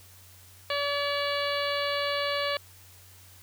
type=harmonic tone with a mistuned harmonic; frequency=572 Hz; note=D5; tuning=46 cents flat; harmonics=1 / 2 / 3 / 4 / 5 / 6 / 7 / 8; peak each=-30 / -33 / -35 / -36 / -37 / -38 / -38 / -39 dBFS; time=0.7-2.57 s; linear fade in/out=2 ms; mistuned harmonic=8; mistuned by=-36 cents; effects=added 92 Hz sine -54 dBFS peak until 3.42 s + white hiss -54 dBFS RMS until 3.42 s